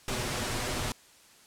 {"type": "noise with comb filter", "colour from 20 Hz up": "pink", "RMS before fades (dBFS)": -32, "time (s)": [0.08, 0.92], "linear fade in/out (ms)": 2, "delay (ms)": 8.2, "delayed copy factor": 0.6, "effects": ["white hiss -57 dBFS RMS until 1.46 s", "low-pass 10000 Hz 12 dB/octave"]}